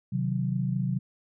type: chord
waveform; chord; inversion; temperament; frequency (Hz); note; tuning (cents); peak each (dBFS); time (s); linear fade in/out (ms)
sine; C diminished; none; equal; 130.81 / 155.56 / 185; C3 / Eb3 / Gb3; 0 / 0 / 0; -28 / -33 / -29; 0.12-0.99; 10
effects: none